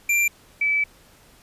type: tone pair in turn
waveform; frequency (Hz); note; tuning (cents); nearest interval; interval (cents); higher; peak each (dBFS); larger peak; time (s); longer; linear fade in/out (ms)
square / sine; 2365 / 2304; D7 / D7; +12 / -34; unison; 46; first; -18; neither; 0.09-0.28 / 0.61-0.84; second; 5
effects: pink hiss -53 dBFS RMS until 1.42 s + resampled to 32000 Hz